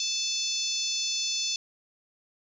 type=harmonic tone; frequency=875 Hz; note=A5; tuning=10 cents flat; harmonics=3 / 4 / 5 / 6 / 7 / 8; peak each=-38 / -33 / -33 / -33 / -33 / -39 dBFS; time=0-1.56 s; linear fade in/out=2 ms; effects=10-bit